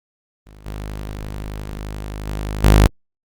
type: tone with level steps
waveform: sawtooth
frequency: 51.5 Hz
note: G#1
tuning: 14 cents flat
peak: -37 / -23 / -19 / -4 dBFS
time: 0.46-2.87 s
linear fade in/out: 0 ms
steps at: 0.65 / 2.26 / 2.63 s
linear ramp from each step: 20 ms
effects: Opus 32 kbps